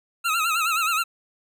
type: tone with vibrato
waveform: 25% pulse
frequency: 1318.5 Hz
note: E6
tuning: in tune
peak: -17 dBFS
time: 0.24-1.04 s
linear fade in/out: 20 ms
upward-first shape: sine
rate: 9.5 Hz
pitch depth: 97 cents each way
effects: none